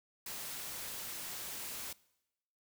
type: noise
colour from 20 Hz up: white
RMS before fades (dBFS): -43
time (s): 0.26-1.93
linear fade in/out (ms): 5
effects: noise-tail reverb RT60 0.9 s tail -22 dB re dry